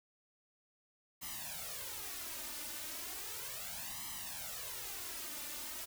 white noise with flanger, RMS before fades -44 dBFS, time 1.21-5.86 s, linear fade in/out 20 ms, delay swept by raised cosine 0.98 to 3.38 ms, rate 0.35 Hz, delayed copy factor +0.9, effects none

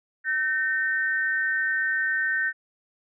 sine tone pair together, 1536.3 / 1827 Hz, G6 / A#6, -35 / -35 cents, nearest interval minor third, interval 300 cents, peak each -25 dBFS, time 0.24-2.53 s, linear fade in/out 50 ms, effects none

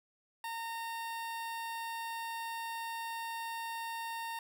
sawtooth tone with notch filter, 917 Hz, A#5, 29 cents flat, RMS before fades -40 dBFS, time 0.44-4.39 s, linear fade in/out 2 ms, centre 6500 Hz, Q 1.9, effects none

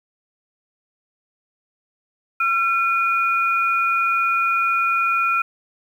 sine tone pair together, 1359 / 2450 Hz, F6 / D#7, -48 / -27 cents, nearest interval minor seventh, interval 1021 cents, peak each -18 / -21 dBFS, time 2.4-5.42 s, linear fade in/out 5 ms, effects 8-bit

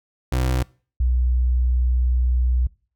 30% pulse / sine tone pair in turn, 63.7 / 61.85 Hz, C2 / B1, -46 / +3 cents, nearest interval minor second, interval 51 cents, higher first, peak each -16 dBFS, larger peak neither, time 0.32-0.63 / 1-2.67 s, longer second, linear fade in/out 5 ms, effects noise-tail reverb RT60 0.4 s tail -23 dB re dry

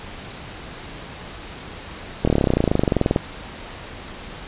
slowing click train, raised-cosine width 2 ms, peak -3 dBFS, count 26, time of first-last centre 2.25-3.161 s, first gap 25 ms, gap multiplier 1.03, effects pink hiss -36 dBFS RMS until 4.47 s + resampled to 8000 Hz

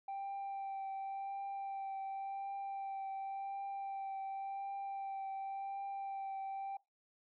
sine tone with vibrato, 784 Hz, G5, in tune, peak -37 dBFS, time 0.08-6.77 s, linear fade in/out 5 ms, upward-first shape triangle, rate 0.91 Hz, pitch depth 16 cents each way, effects noise-tail reverb RT60 0.2 s tail -21 dB re dry + tanh soft clip ceiling -38 dBFS

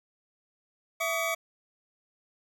square tone cluster, 665 / 1141 / 1238 / 2267 Hz, E5 / C#6 / D#6 / C#7, +15 / +50 / -9 / +38 cents, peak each -32 / -37 / -38 / -32 dBFS, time 1-1.35 s, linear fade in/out 10 ms, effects none

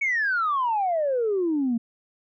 sine exponential sweep, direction down, 2270 to 224.1 Hz, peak -20 dBFS, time 0.01-1.78 s, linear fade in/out 10 ms, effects tanh soft clip ceiling -17 dBFS

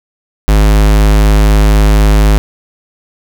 square tone, 52 Hz, G#1, 3 cents sharp, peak -5 dBFS, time 0.48-2.38 s, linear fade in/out 0 ms, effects none

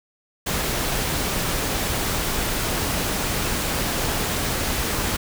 pink noise, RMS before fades -24 dBFS, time 0.46-5.17 s, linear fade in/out 10 ms, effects none

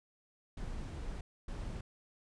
brown noise bursts at uneven times, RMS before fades -41 dBFS, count 2, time 0.57-1.21 / 1.48-1.81 s, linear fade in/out 5 ms, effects resampled to 22050 Hz

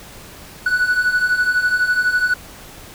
triangle beating tone pair, 1471 / 1483 Hz, F#6 / F#6, -11 / +4 cents, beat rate 12 Hz, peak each -19 / -14 dBFS, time 0.66-2.34 s, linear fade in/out 5 ms, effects pink hiss -39 dBFS RMS until 2.94 s

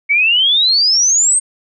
sine exponential sweep, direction up, 2217 to 8580 Hz, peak -9 dBFS, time 0.09-1.4 s, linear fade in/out 20 ms, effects none

